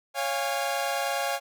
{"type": "chord", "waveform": "sawtooth", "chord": "Db major", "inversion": "none", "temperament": "equal with one note detuned", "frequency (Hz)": [554.4, 698.5, 816.8], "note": ["Db5", "F5", "Ab5"], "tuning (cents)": [0, 0, -29], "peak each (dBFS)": -27, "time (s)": [0.14, 1.4], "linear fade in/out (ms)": 50, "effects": []}